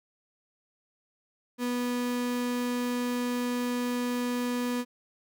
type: tone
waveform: 35% pulse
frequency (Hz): 245.1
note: B3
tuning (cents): -13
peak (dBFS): -26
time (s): 1.58-4.85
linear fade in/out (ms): 50
effects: none